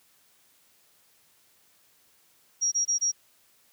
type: tone bursts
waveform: sine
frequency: 5670 Hz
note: F8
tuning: 25 cents sharp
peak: -22 dBFS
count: 4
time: 2.61-3.119 s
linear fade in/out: 20 ms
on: 110 ms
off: 23 ms
effects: white hiss -63 dBFS RMS until 3.72 s + high-pass 60 Hz 12 dB/octave